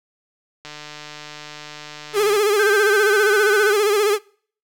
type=click train; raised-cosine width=0.2 ms; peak=-18 dBFS; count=259; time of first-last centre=0.65-2.37 s; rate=150 Hz
type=tone with vibrato; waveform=45% pulse; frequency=415.3 Hz; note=G#4; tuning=in tune; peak=-15 dBFS; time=2.13-4.19 s; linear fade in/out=50 ms; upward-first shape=sine; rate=15 Hz; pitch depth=82 cents each way
type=tone with pitch glide; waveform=sine; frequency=1568 to 1512.8 Hz; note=G6 to F#6; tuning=0 to +38 cents; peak=-18 dBFS; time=2.59-3.72 s; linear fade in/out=5 ms; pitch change=-62 cents; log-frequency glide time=2.76-3.39 s
effects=noise-tail reverb RT60 0.5 s tail -24 dB re dry